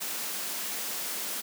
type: high-pass noise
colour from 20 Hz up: white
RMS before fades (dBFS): -34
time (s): 0-1.42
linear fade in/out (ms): 20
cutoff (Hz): 170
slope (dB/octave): 96
effects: none